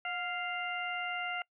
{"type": "harmonic tone with a mistuned harmonic", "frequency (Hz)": 697, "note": "F5", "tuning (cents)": -4, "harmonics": [1, 2, 3, 4], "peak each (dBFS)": [-39, -39, -39, -40], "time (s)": [0.05, 1.42], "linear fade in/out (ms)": 2, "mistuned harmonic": 1, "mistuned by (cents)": 56, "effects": ["noise-tail reverb RT60 0.1 s tail -25 dB re dry"]}